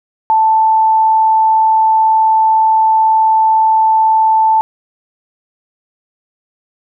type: tone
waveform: sine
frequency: 881 Hz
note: A5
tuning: 2 cents sharp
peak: -7 dBFS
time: 0.3-4.61 s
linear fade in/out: 0 ms
effects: none